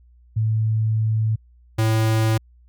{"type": "tone pair in turn", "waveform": ["sine", "square"], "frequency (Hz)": [110, 110.83], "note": ["A2", "A2"], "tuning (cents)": [0, 13], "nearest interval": "unison", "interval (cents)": 13, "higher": "second", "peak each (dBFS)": -17, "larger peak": "neither", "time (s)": [[0.36, 1.36], [1.78, 2.38]], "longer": "first", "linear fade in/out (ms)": 10, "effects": ["added 60 Hz sine -49 dBFS peak until 2.68 s"]}